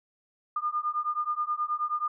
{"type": "beating tone pair", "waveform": "sine", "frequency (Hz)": [1208, 1217.4], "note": ["D6", "D#6"], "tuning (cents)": [48, -38], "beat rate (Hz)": 9.4, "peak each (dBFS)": -30, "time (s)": [0.56, 2.08], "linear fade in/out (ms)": 5, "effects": []}